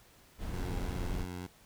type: noise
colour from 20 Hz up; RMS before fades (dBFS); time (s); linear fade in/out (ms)
brown; -36; 0.38-1.26; 50
type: tone with vibrato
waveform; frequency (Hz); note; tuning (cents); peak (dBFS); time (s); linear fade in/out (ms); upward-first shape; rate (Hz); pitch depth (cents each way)
15% pulse; 90.1; F#2; -45; -33; 0.53-1.47; 10; square; 3.4; 10
effects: pink hiss -61 dBFS RMS until 1.65 s